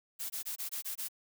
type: noise bursts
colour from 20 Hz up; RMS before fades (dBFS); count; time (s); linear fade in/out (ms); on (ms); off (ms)
blue; -38; 7; 0.19-1.086; 20; 110; 21
effects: none